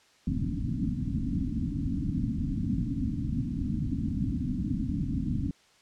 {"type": "low-pass noise", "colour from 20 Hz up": "white", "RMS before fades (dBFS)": -30, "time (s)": [0.27, 5.51], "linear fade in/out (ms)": 2, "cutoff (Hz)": 290, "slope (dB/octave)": 96, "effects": ["white hiss -61 dBFS RMS until 5.81 s", "low-pass 6000 Hz 12 dB/octave"]}